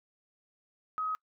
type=tone; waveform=sine; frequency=1266 Hz; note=D#6; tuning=30 cents sharp; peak=-30 dBFS; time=0.98-1.15 s; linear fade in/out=0 ms; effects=noise-tail reverb RT60 0.1 s tail -26 dB re dry